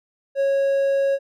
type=tone; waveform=triangle; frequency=550 Hz; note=C#5; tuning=14 cents flat; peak=-15 dBFS; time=0.35-1.19 s; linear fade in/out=50 ms; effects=none